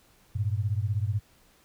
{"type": "beating tone pair", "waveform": "sine", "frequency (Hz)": [98, 114], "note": ["G2", "A#2"], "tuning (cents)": [0, -38], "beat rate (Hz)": 16, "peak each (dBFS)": [-27, -29], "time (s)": [0.35, 1.2], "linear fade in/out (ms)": 10, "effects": ["pink hiss -61 dBFS RMS until 1.64 s"]}